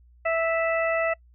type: harmonic tone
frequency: 658 Hz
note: E5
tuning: 3 cents flat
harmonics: 1 / 2 / 3 / 4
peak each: -23 / -30 / -29 / -33 dBFS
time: 0.25-1.14 s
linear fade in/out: 10 ms
effects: noise-tail reverb RT60 0.1 s tail -26 dB re dry + added 60 Hz sine -52 dBFS peak until 1.34 s

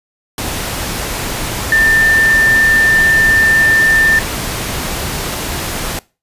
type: tone in noise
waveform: sine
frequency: 1788 Hz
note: A6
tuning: 27 cents sharp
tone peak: -7 dBFS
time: 1.72-4.19 s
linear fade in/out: 2 ms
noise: pink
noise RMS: -20 dBFS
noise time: 0.38-5.99 s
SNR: +10 dB
effects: noise-tail reverb RT60 0.3 s tail -22 dB re dry + resampled to 32000 Hz

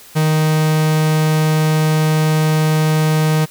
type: tone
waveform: 45% pulse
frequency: 155.7 Hz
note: D#3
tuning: 2 cents sharp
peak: -12 dBFS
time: 0.15-3.46 s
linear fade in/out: 20 ms
effects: white hiss -41 dBFS RMS until 3.5 s

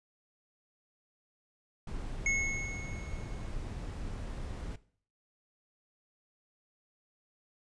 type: noise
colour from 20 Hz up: brown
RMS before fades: -39 dBFS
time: 1.87-4.76 s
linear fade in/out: 5 ms
type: tone with exponential decay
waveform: square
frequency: 2185 Hz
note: C#7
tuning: 26 cents flat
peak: -27 dBFS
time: 2.26-3.51 s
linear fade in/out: 2 ms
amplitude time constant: 270 ms
effects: noise-tail reverb RT60 0.5 s tail -18 dB re dry + resampled to 22050 Hz

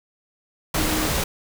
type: tone in noise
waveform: sine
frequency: 311.1 Hz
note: D#4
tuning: in tune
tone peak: -27 dBFS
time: 0.77-1.08 s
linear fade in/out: 5 ms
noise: pink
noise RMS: -23 dBFS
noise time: 0.74-1.24 s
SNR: -7 dB
effects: none

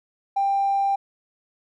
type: tone with tanh clipping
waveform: triangle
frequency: 791 Hz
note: G5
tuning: 15 cents sharp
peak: -18 dBFS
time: 0.36-0.96 s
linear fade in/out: 10 ms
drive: 1 dB
effects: none

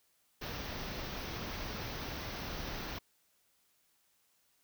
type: band-stop noise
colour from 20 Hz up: pink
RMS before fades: -41 dBFS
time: 0.41-2.99 s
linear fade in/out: 10 ms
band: 6100 to 14000 Hz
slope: 96 dB/octave
effects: white hiss -73 dBFS RMS until 4.63 s

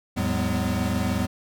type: tone cluster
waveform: square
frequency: 81.3 / 107.1 / 185.5 / 205.4 / 251.4 Hz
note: E2 / A2 / F#3 / G#3 / B3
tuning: -23 / -46 / +5 / -19 / +31 cents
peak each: -30 dBFS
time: 0.16-1.27 s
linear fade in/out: 20 ms
effects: none

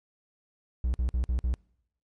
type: tone bursts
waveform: triangle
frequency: 61.74 Hz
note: B1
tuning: in tune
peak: -22 dBFS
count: 5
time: 0.84-1.54 s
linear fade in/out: 0 ms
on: 100 ms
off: 50 ms
effects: noise-tail reverb RT60 0.8 s tail -26 dB re dry + MP3 48 kbps

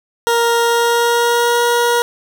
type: tone with pitch glide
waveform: 20% pulse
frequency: 467.9 to 476.6 Hz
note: A#4 to A#4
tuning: +6 to +38 cents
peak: -7 dBFS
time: 0.27-2.02 s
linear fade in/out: 0 ms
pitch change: +32 cents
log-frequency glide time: 0.62-1.62 s
effects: none

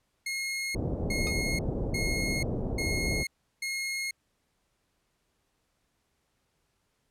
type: tone bursts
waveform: sawtooth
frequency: 2154 Hz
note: C7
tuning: 50 cents sharp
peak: -27 dBFS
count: 5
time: 0.26-4.11 s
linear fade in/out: 5 ms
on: 490 ms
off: 350 ms
type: low-pass noise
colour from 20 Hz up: pink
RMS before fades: -31 dBFS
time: 0.74-3.24 s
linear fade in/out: 20 ms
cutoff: 600 Hz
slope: 24 dB/octave
type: tone with exponential decay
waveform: 15% pulse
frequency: 1244.5 Hz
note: D#6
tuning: in tune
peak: -30 dBFS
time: 1.27-1.35 s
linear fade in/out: 0 ms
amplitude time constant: 16 ms
effects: pink hiss -75 dBFS RMS until 7.1 s + low-pass 12000 Hz 12 dB/octave

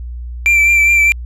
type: tone with vibrato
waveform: triangle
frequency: 2349 Hz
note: D7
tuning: in tune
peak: -6 dBFS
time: 0.46-1.12 s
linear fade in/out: 0 ms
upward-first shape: triangle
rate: 4.9 Hz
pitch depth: 30 cents each way
effects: added 60 Hz sine -23 dBFS peak until 1.25 s + resampled to 32000 Hz

